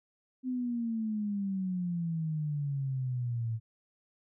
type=exponential sweep; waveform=sine; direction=down; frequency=258.7 to 111 Hz; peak=-30 dBFS; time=0.43-3.6 s; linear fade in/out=50 ms; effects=none